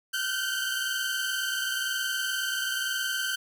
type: tone cluster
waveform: sawtooth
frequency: 1415 / 1484 / 1543 / 3107 Hz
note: F6 / F#6 / G6 / G7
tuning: +22 / +5 / -28 / -16 cents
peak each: -34 / -34 / -26 / -32 dBFS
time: 0.13-3.36 s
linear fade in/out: 10 ms
effects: none